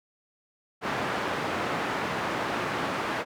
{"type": "band-pass noise", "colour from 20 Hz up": "white", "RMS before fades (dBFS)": -30, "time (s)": [0.81, 3.25], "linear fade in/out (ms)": 50, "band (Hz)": [120, 1400], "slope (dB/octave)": 12, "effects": []}